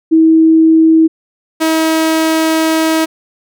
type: tone pair in turn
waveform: sine / sawtooth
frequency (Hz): 321.8 / 320.1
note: E4 / D#4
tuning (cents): -42 / +49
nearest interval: unison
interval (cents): 9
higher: first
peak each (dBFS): -4 / -6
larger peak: first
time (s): 0.11-1.08 / 1.6-3.06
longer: second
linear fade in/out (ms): 20
effects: none